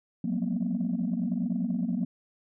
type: tone cluster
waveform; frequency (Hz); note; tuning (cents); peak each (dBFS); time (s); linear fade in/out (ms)
sine; 173.9 / 184 / 199.7 / 233.1 / 254.3; F3 / F#3 / G3 / A#3 / C4; -7 / -9 / +32 / 0 / -49; -36 / -30 / -36 / -29 / -33; 0.24-2.05; 5
effects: tanh soft clip ceiling -20 dBFS